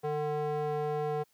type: tone with band-pass filter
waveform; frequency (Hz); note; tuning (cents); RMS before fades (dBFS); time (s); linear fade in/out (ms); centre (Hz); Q
square; 149.8; D3; +35; -32; 0.03-1.24; 20; 580; 2.5
effects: white hiss -70 dBFS RMS until 1.33 s + high-pass 60 Hz 12 dB/octave